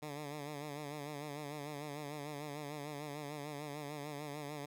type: tone with vibrato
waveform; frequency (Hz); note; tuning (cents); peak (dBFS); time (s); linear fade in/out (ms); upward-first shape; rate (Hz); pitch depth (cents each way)
10% pulse; 146.83; D3; 0; -34; 0.02-4.66; 10; sine; 6.7; 67
effects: none